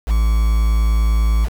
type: tone with quantisation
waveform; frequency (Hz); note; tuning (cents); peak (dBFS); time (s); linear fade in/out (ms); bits
triangle; 55; A1; 0; -10; 0.06-1.49; 50; 5
effects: none